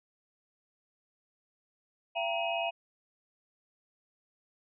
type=tone cluster; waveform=sine; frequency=677 / 775 / 934 / 2532 / 2869 Hz; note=E5 / G5 / A#5 / D#7 / F7; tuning=+46 / -20 / +3 / +30 / +46 cents; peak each=-32 / -38 / -40 / -36 / -39 dBFS; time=2.15-2.71 s; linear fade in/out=20 ms; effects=none